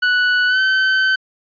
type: tone with pitch glide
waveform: 40% pulse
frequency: 1480 to 1534 Hz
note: F#6 to G6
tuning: 0 to -38 cents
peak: -12 dBFS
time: 0.02-1.16 s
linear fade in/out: 10 ms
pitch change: +62 cents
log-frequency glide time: 0.47-0.6 s
effects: resampled to 11025 Hz